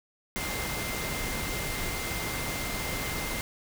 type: tone in noise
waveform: sine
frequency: 2093 Hz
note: C7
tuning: in tune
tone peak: -38 dBFS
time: 0.36-3.41 s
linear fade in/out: 0 ms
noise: pink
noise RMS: -33 dBFS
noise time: 0.36-3.41 s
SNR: -8 dB
effects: none